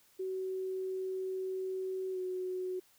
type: tone with pitch glide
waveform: sine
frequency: 376.6 to 368.8 Hz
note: F#4 to F#4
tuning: +31 to -6 cents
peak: -34 dBFS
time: 0.19-2.8 s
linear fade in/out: 10 ms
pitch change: -37 cents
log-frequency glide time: 2.12-2.18 s
effects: white hiss -66 dBFS RMS until 2.98 s